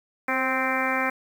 harmonic tone with a mistuned harmonic, 260.7 Hz, C4, 6 cents flat, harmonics 1 / 2 / 3 / 4 / 5 / 6 / 7 / 8 / 9, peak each -31 / -31 / -31 / -31 / -31 / -31 / -31 / -31 / -31 dBFS, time 0.28-1.1 s, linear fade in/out 5 ms, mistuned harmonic 2, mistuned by +24 cents, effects 8-bit

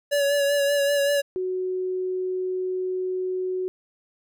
square tone with vibrato, 568 Hz, C#5, 42 cents sharp, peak -20 dBFS, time 0.11-1.22 s, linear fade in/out 20 ms, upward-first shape sine, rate 5.2 Hz, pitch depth 27 cents each way
sine tone, 370 Hz, F#4, in tune, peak -24 dBFS, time 1.36-3.68 s, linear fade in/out 0 ms
effects none

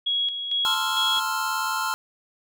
sine tone with tremolo, 3322 Hz, G#7, in tune, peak -21 dBFS, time 0.06-1.2 s, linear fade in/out 10 ms, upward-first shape square, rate 2.2 Hz, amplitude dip 55%
square chord, F major seventh, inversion first, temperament equal, 880 / 1046.5 / 1318.5 / 1396.9 Hz, A5 / C6 / E6 / F6, 0 / 0 / 0 / 0 cents, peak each -31 / -30 / -33 / -29 dBFS, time 0.65-1.94 s, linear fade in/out 0 ms
clicks, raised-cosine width 0.5 ms, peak -30 dBFS, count 2, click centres 1.169 / 1.18 s
effects none

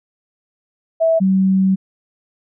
sine tone pair in turn, 653 / 190.58 Hz, E5 / G3, -17 / -49 cents, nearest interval octave + major sixth, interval 2132 cents, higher first, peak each -11 dBFS, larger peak neither, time 1-1.2 / 1.2-1.76 s, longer second, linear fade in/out 20 ms, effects none

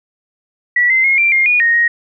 sine tone with pitch steps, 1947 / 2069 / 2153 / 2360 / 2123 / 2450 / 1862 / 1877 Hz, B6 / C7 / C7 / D7 / C7 / D#7 / A#6 / A#6, -25 / -20 / +49 / +8 / +25 / -27 / -2 / +11 cents, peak -9 dBFS, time 0.76-1.88 s, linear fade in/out 5 ms, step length 140 ms, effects none

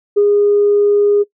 sine tone with ADSR envelope, 410 Hz, G#4, 22 cents flat, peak -6 dBFS, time 0.16-1.24 s, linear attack 16 ms, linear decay 57 ms, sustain -2 dB, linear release 26 ms, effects noise-tail reverb RT60 0.1 s tail -21 dB re dry + tanh soft clip ceiling -3 dBFS

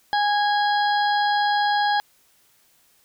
harmonic tone, 825 Hz, G#5, 12 cents flat, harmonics 1 / 2 / 4 / 5 / 6, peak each -19 / -25 / -31 / -33 / -35 dBFS, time 0.13-2 s, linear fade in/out 0 ms, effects white hiss -60 dBFS RMS until 3.04 s

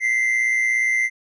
triangle tone pair together, 1964 / 2081 Hz, B6 / C7, -10 / -10 cents, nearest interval minor second, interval 100 cents, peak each -24 / -16 dBFS, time 0-1.1 s, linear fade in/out 50 ms, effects resampled to 24000 Hz

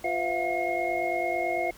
sine tone cluster, 351.4 / 505 / 664 / 713 / 2154 Hz, F4 / B4 / E5 / F5 / C7, +11 / +39 / +12 / +36 / +50 cents, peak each -33 / -36 / -30 / -30 / -32 dBFS, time 0.04-1.71 s, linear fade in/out 5 ms, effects pink hiss -51 dBFS RMS until 1.77 s

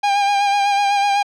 45% pulse tone with vibrato, 806 Hz, G5, 48 cents sharp, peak -14 dBFS, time 0.03-1.23 s, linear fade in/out 10 ms, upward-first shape sine, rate 8 Hz, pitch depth 30 cents each way, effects low-pass 5000 Hz 12 dB/octave

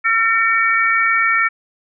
harmonic tone, 453.1 Hz, A#4, 49 cents flat, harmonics 3 / 4 / 5, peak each -17 / -17 / -17 dBFS, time 0.04-1.49 s, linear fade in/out 20 ms, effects none

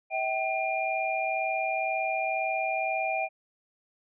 sine tone cluster, 646 / 768 / 2405 Hz, E5 / G5 / D7, -35 / -36 / +41 cents, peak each -31 / -30 / -31 dBFS, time 0.1-3.29 s, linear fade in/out 50 ms, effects none

